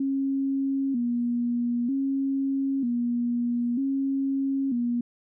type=tone with vibrato; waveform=sine; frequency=255.4 Hz; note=C4; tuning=42 cents flat; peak=-23 dBFS; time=0-5.01 s; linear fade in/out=5 ms; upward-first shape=square; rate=0.53 Hz; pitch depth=110 cents each way; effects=none